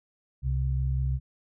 sine tone pair together, 65.41 / 130.81 Hz, C2 / C3, 0 / 0 cents, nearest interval octave, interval 1200 cents, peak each -26 / -28 dBFS, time 0.42-1.2 s, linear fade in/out 50 ms, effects none

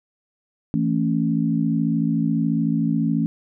sine chord, A major, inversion second, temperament equal with one note detuned, 164.81 / 223.3 / 277.2 Hz, E3 / A3 / C#4, 0 / +26 / 0 cents, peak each -22 / -22 / -23 dBFS, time 0.74-3.26 s, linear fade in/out 0 ms, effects none

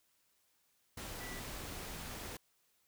sine tone in noise, 1966 Hz, B6, 8 cents flat, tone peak -49 dBFS, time 1.2-1.4 s, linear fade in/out 5 ms, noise pink, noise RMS -45 dBFS, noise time 0.97-2.37 s, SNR -7 dB, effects white hiss -75 dBFS RMS until 2.87 s

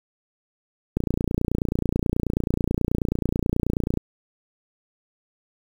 click train, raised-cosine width 3 ms, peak -9 dBFS, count 89, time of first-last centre 0.97-3.973 s, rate 29.3 Hz, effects 7-bit

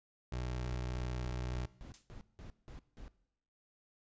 25% pulse tone, 61.74 Hz, B1, in tune, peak -33 dBFS, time 0.32-1.66 s, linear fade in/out 5 ms
brown noise bursts, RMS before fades -49 dBFS, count 9, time 0.65-3.08 s, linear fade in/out 0 ms, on 110 ms, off 180 ms
blue noise with exponential decay, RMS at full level -48 dBFS, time 1.94-2.12 s, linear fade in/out 0 ms, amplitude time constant 37 ms
effects noise-tail reverb RT60 0.8 s tail -19 dB re dry + resampled to 16000 Hz

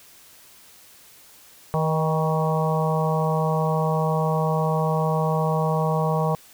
harmonic tone with a mistuned harmonic, 158.7 Hz, D#3, 35 cents sharp, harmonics 1 / 3 / 4 / 5 / 6 / 7, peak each -22 / -27 / -28 / -29 / -30 / -30 dBFS, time 1.74-6.35 s, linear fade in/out 0 ms, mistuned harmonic 4, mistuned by -34 cents, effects white hiss -50 dBFS RMS until 6.53 s

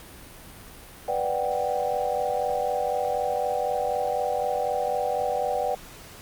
sine chord, G major seventh, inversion first, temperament equal, 493.9 / 587.3 / 740 / 784 Hz, B4 / D5 / F#5 / G5, 0 / 0 / 0 / 0 cents, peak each -29 dBFS, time 1.08-5.75 s, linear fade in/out 5 ms, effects pink hiss -45 dBFS RMS until 6.21 s + Opus 48 kbps

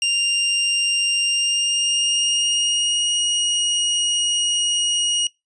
sawtooth tone with pitch glide, 2794 to 2881 Hz, F7 to F#7, 0 to -47 cents, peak -14 dBFS, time 0.02-5.27 s, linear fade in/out 2 ms, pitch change +53 cents, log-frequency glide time 1.24-3.14 s, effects noise-tail reverb RT60 0.2 s tail -24 dB re dry + resampled to 22050 Hz

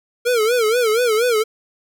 square tone with vibrato, 461.3 Hz, A#4, 18 cents flat, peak -15 dBFS, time 0.25-1.44 s, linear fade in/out 20 ms, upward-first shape sine, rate 4.2 Hz, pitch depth 140 cents each way, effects none

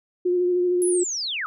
sine tone with vibrato, 357.5 Hz, F4, 41 cents sharp, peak -18 dBFS, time 0.25-1.04 s, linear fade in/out 10 ms, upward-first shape sine, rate 13 Hz, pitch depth 21 cents each way
sine linear sweep, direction down, 10820 to 1174.7 Hz, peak -25 dBFS, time 0.82-1.46 s, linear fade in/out 0 ms
effects none

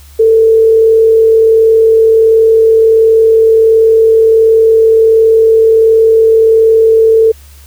sine tone with frequency modulation, 447 Hz, A4, 27 cents sharp, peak -3 dBFS, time 0.19-7.32 s, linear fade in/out 10 ms, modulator 41.4 Hz, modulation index 0.21, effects added 71 Hz sine -34 dBFS peak until 7.66 s + white hiss -42 dBFS RMS until 7.66 s

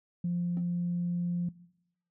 sine tone, 174.61 Hz, F3, in tune, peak -27 dBFS, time 0.24-1.49 s, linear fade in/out 5 ms
triangle tone with exponential decay, 260 Hz, C4, 11 cents flat, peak -33 dBFS, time 0.57-0.68 s, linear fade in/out 1 ms, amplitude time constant 22 ms
effects noise-tail reverb RT60 0.8 s tail -20 dB re dry + tanh soft clip ceiling -23 dBFS

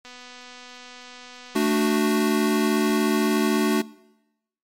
click train, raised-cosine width 0.2 ms, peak -26 dBFS, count 479, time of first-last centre 0.05-1.977 s, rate 248 Hz
square chord, D major, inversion second, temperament equal, 220 / 293.7 / 370 Hz, A3 / D4 / F#4, 0 / 0 / 0 cents, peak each -24 dBFS, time 1.55-3.82 s, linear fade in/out 10 ms
pink noise with exponential decay, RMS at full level -41 dBFS, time 2.89-2.98 s, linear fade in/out 5 ms, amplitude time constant 18 ms
effects noise-tail reverb RT60 0.9 s tail -21 dB re dry + MP3 64 kbps

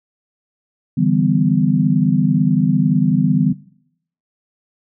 sine chord, E minor seventh, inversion third, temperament equal with one note detuned, 146.83 / 164.81 / 196 / 250.5 Hz, D3 / E3 / G3 / B3, 0 / 0 / 0 / +25 cents, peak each -18 dBFS, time 0.97-3.53 s, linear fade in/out 10 ms, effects noise-tail reverb RT60 0.7 s tail -19 dB re dry

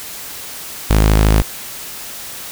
sawtooth tone, 53 Hz, G#1, 36 cents sharp, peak -5 dBFS, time 0.9-1.42 s, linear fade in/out 5 ms, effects white hiss -30 dBFS RMS until 2.51 s

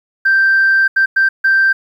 sine tone bursts at uneven times, 1568 Hz, G6, in tune, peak -7 dBFS, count 4, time 0.25-0.88 / 0.96-1.06 / 1.16-1.29 / 1.44-1.73 s, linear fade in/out 10 ms, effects tanh soft clip ceiling -5 dBFS + 8-bit

